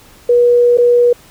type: tone with dropouts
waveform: sine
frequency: 483 Hz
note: B4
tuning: 39 cents flat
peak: -6 dBFS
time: 0.29-1.13 s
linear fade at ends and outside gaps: 5 ms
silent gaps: 0.774-0.783 s
effects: pink hiss -43 dBFS RMS until 1.3 s